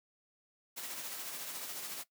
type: noise with tremolo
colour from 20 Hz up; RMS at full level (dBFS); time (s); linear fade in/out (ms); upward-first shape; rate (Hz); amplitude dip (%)
white; -41; 0.76-2.04; 20; sine; 14; 35
effects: noise-tail reverb RT60 0.1 s tail -17 dB re dry + high-pass 200 Hz 12 dB/octave